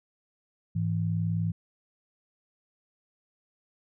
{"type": "tone pair together", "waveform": "sine", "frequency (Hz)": [105.2, 165.13], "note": ["G#2", "E3"], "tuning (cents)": [23, 3], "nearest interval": "minor sixth", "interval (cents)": 780, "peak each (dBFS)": -28, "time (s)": [0.75, 1.52], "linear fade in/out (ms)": 10, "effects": []}